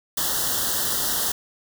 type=band-stop noise; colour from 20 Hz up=white; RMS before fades=-24 dBFS; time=0.17-1.32 s; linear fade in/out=5 ms; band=1900 to 2900 Hz; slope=96 dB/octave; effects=none